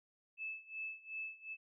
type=tone with tremolo; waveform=sine; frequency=2617 Hz; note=E7; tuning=13 cents flat; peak=-39 dBFS; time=0.37-1.57 s; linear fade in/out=50 ms; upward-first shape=sine; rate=2.7 Hz; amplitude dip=90%; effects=none